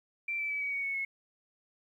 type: tone with pitch steps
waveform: sine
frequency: 2349 / 2321 / 2293 / 2265 / 2238 / 2211 / 2184 Hz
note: D7 / D7 / D7 / C#7 / C#7 / C#7 / C#7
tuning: 0 / -21 / -42 / +37 / +16 / -5 / -26 cents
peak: -31 dBFS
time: 0.28-1.05 s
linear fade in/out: 5 ms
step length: 110 ms
effects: 11-bit